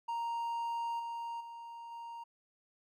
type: tone with level steps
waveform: triangle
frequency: 932 Hz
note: A#5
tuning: 1 cent flat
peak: -32 / -36 / -43 / -41 dBFS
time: 0.08-2.24 s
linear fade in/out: 10 ms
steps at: 0.99 / 1.4 / 1.91 s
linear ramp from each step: 10 ms
effects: none